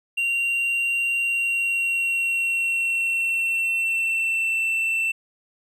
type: tone with pitch glide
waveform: triangle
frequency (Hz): 2762 to 2679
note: F7 to E7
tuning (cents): -20 to +27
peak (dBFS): -19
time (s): 0.17-5.12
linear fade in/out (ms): 10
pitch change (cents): -53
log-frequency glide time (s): 1.19-4.61
effects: none